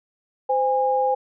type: tone pair together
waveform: sine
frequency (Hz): 516 / 817.3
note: C5 / G#5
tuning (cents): -24 / -28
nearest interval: minor sixth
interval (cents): 796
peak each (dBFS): -21 / -20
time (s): 0.49-1.15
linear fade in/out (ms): 10
effects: none